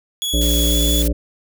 sawtooth tone with pitch glide, 3369 to 3418 Hz, G#7 to G#7, +24 to +49 cents, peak -17 dBFS, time 0.22-1.02 s, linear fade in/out 0 ms, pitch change +25 cents, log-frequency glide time 0.71-0.78 s
harmonic tone, 58.4 Hz, A#1, 4 cents sharp, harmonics 1 / 3 / 5 / 7 / 9 / 10, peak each -16 / -27 / -23 / -30 / -31 / -31 dBFS, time 0.33-1.13 s, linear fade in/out 10 ms
blue noise, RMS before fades -25 dBFS, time 0.41-1.08 s, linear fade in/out 5 ms
effects none

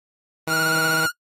45% pulse tone with vibrato, 1423 Hz, F6, 32 cents sharp, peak -19 dBFS, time 0.47-1.12 s, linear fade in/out 50 ms, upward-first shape square, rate 16 Hz, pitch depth 35 cents each way
10% pulse tone, 160 Hz, D#3, 49 cents sharp, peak -16 dBFS, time 0.47-1.06 s, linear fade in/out 5 ms
effects noise-tail reverb RT60 0.1 s tail -23 dB re dry + AAC 48 kbps

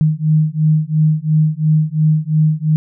sine beating tone pair, 153.7 / 156.6 Hz, D#3 / D#3, -21 / +11 cents, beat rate 2.9 Hz, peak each -14 dBFS, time 0.01-2.76 s, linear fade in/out 0 ms, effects none

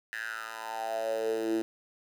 10% pulse tone with high-pass filter sweep, 112 Hz, A2, 31 cents sharp, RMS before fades -33 dBFS, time 0.13-1.62 s, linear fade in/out 0 ms, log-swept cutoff 1800 to 300 Hz, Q 7.1, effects none

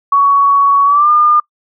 sine tone with pitch glide, 1121 to 1208.4 Hz, C#6 to D6, +19 to +49 cents, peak -6 dBFS, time 0.12-1.4 s, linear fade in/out 5 ms, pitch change +130 cents, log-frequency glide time 0.85-1.1 s, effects noise-tail reverb RT60 0.1 s tail -24 dB re dry

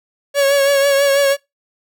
45% pulse tone with vibrato, 558 Hz, C#5, 11 cents sharp, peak -11 dBFS, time 0.34-1.37 s, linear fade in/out 50 ms, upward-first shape triangle, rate 6.1 Hz, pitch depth 40 cents each way, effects noise-tail reverb RT60 0.2 s tail -24 dB re dry

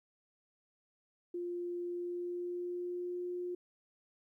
sine tone with pitch glide, 350.5 to 356 Hz, F4 to F4, +6 to +33 cents, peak -36 dBFS, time 1.34-3.55 s, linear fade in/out 5 ms, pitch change +27 cents, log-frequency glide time 1.84-3.26 s, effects 13-bit

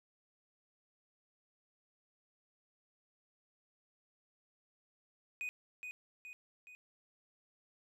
triangle tone with echo, 2489 Hz, D#7, in tune, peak -36 dBFS, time 5.41-5.49 s, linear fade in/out 0 ms, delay 420 ms, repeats 3, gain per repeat -5 dB, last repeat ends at 6.75 s, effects none

